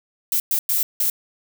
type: noise bursts at uneven times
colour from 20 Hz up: violet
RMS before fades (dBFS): -20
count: 4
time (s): 0.32-0.4 / 0.51-0.59 / 0.69-0.83 / 1-1.1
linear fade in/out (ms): 2
effects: none